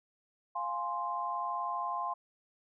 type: chord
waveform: sine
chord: F minor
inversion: none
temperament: equal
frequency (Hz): 698.5 / 830.6 / 1046.5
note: F5 / Ab5 / C6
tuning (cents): 0 / 0 / 0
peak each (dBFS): -39 / -39 / -34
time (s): 0.55-2.14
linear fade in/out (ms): 10
effects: none